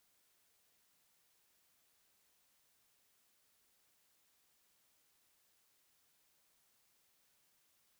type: silence
effects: white hiss -75 dBFS RMS until 7.99 s